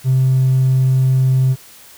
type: tone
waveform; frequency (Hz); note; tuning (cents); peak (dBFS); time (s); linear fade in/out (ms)
triangle; 130.81; C3; 0; -7; 0.04-1.56; 50
effects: tanh soft clip ceiling -7 dBFS + white hiss -42 dBFS RMS until 1.97 s